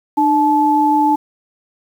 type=tone pair together; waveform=sine; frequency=301.1 / 866 Hz; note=D4 / A5; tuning=+43 / -28 cents; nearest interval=octave + tritone; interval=1829 cents; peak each=-15 / -12 dBFS; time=0.17-1.16 s; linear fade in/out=10 ms; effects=7-bit